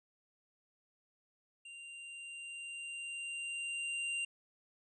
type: tone with level ramp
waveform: square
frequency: 2779 Hz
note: F7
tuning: 9 cents flat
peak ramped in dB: -49 to -35 dBFS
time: 1.65-4.25 s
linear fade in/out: 5 ms
effects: resampled to 22050 Hz